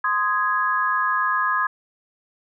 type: chord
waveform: sine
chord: Ab major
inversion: first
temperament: just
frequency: 1038.3 / 1245.9 / 1661.2 Hz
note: C6 / Eb6 / Ab6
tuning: -14 / +2 / 0 cents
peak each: -23 dBFS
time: 0.04-1.67 s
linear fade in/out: 5 ms
effects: none